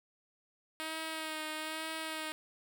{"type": "tone with vibrato", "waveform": "5% pulse", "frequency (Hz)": 314.8, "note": "D#4", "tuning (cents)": 20, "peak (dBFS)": -26, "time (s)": [0.8, 2.32], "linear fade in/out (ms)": 0, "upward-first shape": "sine", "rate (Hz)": 1.1, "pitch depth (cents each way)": 26, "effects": []}